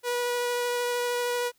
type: tone with vibrato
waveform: sawtooth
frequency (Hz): 486.2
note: B4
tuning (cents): -27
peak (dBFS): -22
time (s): 0.03-1.52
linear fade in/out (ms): 50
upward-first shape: sine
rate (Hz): 13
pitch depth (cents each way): 8
effects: white hiss -67 dBFS RMS until 1.58 s